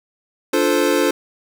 square chord, D minor seventh, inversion none, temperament equal with one note detuned, 293.7 / 349.2 / 440 / 520.8 Hz, D4 / F4 / A4 / C5, 0 / 0 / 0 / -8 cents, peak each -21 dBFS, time 0.53-1.11 s, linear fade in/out 5 ms, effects none

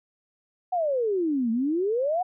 sine exponential two-way sweep, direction down then up, 753 to 219.9 to 753 Hz, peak -22 dBFS, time 0.72-2.23 s, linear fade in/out 10 ms, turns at 1.51 s, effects none

